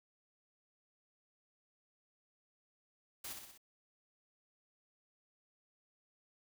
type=noise with echo; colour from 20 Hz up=white; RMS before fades=-45 dBFS; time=3.24-3.33 s; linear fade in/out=5 ms; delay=62 ms; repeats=4; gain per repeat=-4 dB; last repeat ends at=3.578 s; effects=none